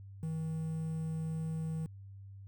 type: tone with quantisation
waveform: triangle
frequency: 160.1 Hz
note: D#3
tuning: 50 cents sharp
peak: -32 dBFS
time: 0.23-1.86 s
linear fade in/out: 0 ms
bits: 10
effects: added 98 Hz sine -47 dBFS peak until 2.47 s